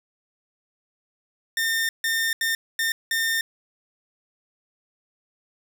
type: tone bursts at uneven times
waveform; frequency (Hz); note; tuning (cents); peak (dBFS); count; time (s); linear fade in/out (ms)
sawtooth; 1814; A#6; -48; -18; 5; 1.57-1.89 / 2.04-2.33 / 2.41-2.55 / 2.79-2.92 / 3.11-3.41; 2
effects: none